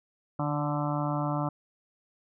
harmonic tone with a mistuned harmonic, 146.83 Hz, D3, in tune, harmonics 1 / 2 / 4 / 5 / 6 / 7 / 8 / 9, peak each -30 / -33 / -36 / -37 / -38 / -38 / -39 / -40 dBFS, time 0.39-1.49 s, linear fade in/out 5 ms, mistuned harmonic 1, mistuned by +21 cents, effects none

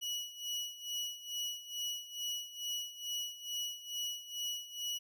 30% pulse tone with tremolo, 2928 Hz, F#7, 19 cents flat, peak -32 dBFS, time 0.01-4.99 s, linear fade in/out 20 ms, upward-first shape sine, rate 2.3 Hz, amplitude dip 80%, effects none

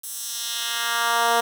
10% pulse tone with high-pass filter sweep, 233.6 Hz, A#3, 4 cents sharp, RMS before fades -24 dBFS, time 0.03-1.41 s, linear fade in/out 10 ms, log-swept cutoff 10000 to 550 Hz, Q 1.1, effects 7-bit

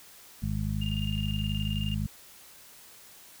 harmonic tone, 51.91 Hz, G#1, in tune, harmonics 1 / 2 / 3 / 4, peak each -33 / -32 / -34 / -34 dBFS, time 0.42-2.07 s, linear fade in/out 10 ms
sine tone with tremolo, 2816 Hz, F7, 14 cents sharp, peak -34 dBFS, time 0.81-1.95 s, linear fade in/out 10 ms, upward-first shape square, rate 19 Hz, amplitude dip 65%
effects white hiss -52 dBFS RMS until 3.4 s

